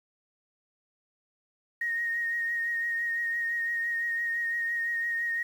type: tone with vibrato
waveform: sine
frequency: 1864.7 Hz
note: A#6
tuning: in tune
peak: -27 dBFS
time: 1.81-5.43 s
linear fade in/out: 5 ms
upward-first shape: triangle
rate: 5.9 Hz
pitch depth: 26 cents each way
effects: 9-bit